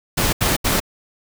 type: noise bursts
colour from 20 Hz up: pink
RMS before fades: -18 dBFS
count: 3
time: 0.17-0.802 s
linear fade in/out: 10 ms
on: 160 ms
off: 76 ms
effects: none